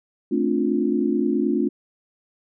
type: chord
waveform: sine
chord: D minor seventh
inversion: second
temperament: just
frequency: 220.2 / 264.3 / 293.7 / 352.4 Hz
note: A3 / C4 / D4 / F4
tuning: +2 / +18 / 0 / +16 cents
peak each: -24 dBFS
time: 0.31-1.69 s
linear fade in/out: 10 ms
effects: none